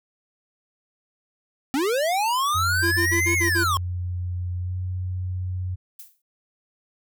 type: linear two-way sweep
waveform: square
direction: up then down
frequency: 252.2 to 2217 to 1051 Hz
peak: -21 dBFS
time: 1.74-3.77 s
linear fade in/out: 0 ms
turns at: 3.35 s
type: tone with pitch glide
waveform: sine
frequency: 89.4 to 91.54 Hz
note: F2 to F#2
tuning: +41 to -18 cents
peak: -25 dBFS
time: 2.54-5.76 s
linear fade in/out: 20 ms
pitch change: +41 cents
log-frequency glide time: 4.61-4.75 s
type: tone bursts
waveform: square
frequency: 340.5 Hz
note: F4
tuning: 44 cents flat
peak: -24 dBFS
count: 6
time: 2.82-3.645 s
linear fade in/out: 20 ms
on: 100 ms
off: 45 ms
type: noise with exponential decay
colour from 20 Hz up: violet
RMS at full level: -37 dBFS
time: 5.99-6.22 s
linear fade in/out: 5 ms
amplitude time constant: 48 ms
effects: none